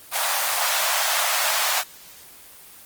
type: high-pass noise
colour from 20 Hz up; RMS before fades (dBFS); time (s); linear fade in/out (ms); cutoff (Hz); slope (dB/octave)
pink; -22; 0.11-1.84; 50; 630; 48
effects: white hiss -45 dBFS RMS until 2.85 s + Opus 24 kbps